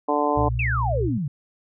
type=harmonic tone; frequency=147 Hz; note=D3; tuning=2 cents sharp; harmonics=2 / 3 / 4 / 5 / 6 / 7; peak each=-26 / -26 / -26 / -26 / -26 / -26 dBFS; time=0.08-0.49 s; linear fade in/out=10 ms
type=tone with vibrato; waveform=sine; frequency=63.7 Hz; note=C2; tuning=46 cents flat; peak=-25 dBFS; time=0.35-1.11 s; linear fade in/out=50 ms; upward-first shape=triangle; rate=3.4 Hz; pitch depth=57 cents each way
type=tone with pitch glide; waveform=sine; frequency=118.9 to 118.08 Hz; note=A#2 to A#2; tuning=+35 to +23 cents; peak=-24 dBFS; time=0.37-1.18 s; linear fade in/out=5 ms; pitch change=-12 cents; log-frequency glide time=0.88-1.05 s
type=exponential sweep; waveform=sine; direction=down; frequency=2749 to 130.4 Hz; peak=-23 dBFS; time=0.59-1.28 s; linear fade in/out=5 ms
effects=none